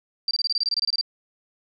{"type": "tone bursts", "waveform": "sine", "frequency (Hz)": 4699, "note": "D8", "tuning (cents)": 0, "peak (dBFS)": -20, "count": 14, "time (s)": [0.28, 1.012], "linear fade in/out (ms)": 2, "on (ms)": 30, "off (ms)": 24, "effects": []}